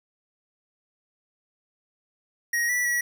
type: tone with pitch steps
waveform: square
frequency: 1886 / 1960 / 1929 Hz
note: A#6 / B6 / B6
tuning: +20 / -14 / -41 cents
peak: -23 dBFS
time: 2.53-3.01 s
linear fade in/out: 5 ms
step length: 160 ms
effects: 9-bit